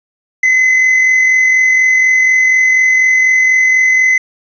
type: tone with amplitude modulation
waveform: triangle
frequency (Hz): 2037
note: C7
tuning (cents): -47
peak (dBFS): -4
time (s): 0.43-4.18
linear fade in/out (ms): 5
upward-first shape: sine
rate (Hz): 44.1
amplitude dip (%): 30
effects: resampled to 16000 Hz + 7-bit